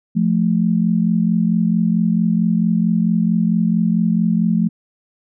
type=tone pair together; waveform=sine; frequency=174.61 / 219.1 Hz; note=F3 / A3; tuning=0 / -7 cents; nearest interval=major third; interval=393 cents; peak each=-16 dBFS; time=0.15-4.69 s; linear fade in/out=20 ms; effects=none